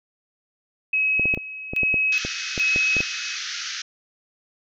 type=tone with tremolo; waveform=sine; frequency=2557 Hz; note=D#7; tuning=47 cents sharp; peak=-18 dBFS; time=0.93-3.37 s; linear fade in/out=5 ms; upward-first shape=square; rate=1.2 Hz; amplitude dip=80%
type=clicks; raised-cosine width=2 ms; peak=-15 dBFS; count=12; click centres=1.196 / 1.256 / 1.339 / 1.375 / 1.735 / 1.833 / 1.942 / 2.25 / 2.578 / 2.761 / 2.967 / 3.005 s
type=band-pass noise; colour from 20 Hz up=white; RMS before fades=-31 dBFS; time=2.12-3.82 s; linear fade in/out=5 ms; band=1300 to 6400 Hz; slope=96 dB/octave
effects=none